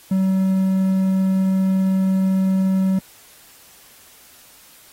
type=tone; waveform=triangle; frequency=190 Hz; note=F#3; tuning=46 cents sharp; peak=-13 dBFS; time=0.11-2.99 s; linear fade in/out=5 ms; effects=white hiss -48 dBFS RMS until 4.92 s + AAC 48 kbps